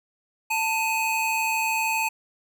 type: tone pair together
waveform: square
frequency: 889.5 / 2516 Hz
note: A5 / D#7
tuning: +19 / +19 cents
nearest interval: octave + tritone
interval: 1800 cents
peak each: -26 dBFS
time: 0.5-2.09 s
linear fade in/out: 10 ms
effects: none